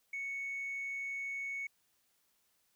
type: tone with tanh clipping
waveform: triangle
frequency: 2217 Hz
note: C#7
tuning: in tune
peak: -37 dBFS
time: 0.13-1.67 s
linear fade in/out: 5 ms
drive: 5 dB
effects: white hiss -75 dBFS RMS until 2.75 s